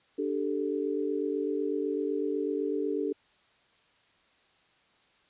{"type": "chord", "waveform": "sine", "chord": "D suspended fourth", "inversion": "none", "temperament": "equal", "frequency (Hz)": [293.7, 392, 440], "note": ["D4", "G4", "A4"], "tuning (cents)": [0, 0, 0], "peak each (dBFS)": -32, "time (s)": [0.18, 3.13], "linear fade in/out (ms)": 10, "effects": ["white hiss -65 dBFS RMS until 5.29 s", "resampled to 8000 Hz"]}